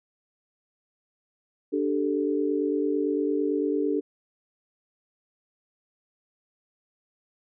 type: chord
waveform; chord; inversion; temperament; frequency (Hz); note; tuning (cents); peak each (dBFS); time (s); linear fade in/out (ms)
sine; D suspended fourth; none; just; 293.7 / 391.6 / 440.5; D4 / G4 / A4; 0 / -2 / +2; -26 / -28 / -28; 1.72-4.01; 20
effects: none